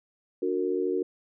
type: chord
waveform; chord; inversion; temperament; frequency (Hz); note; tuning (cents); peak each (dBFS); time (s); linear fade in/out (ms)
sine; D augmented; none; just; 293.7 / 367.1 / 458.9; D4 / F#4 / A#4; 0 / -14 / -27; -32 / -27 / -30; 0.42-1.03; 5
effects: none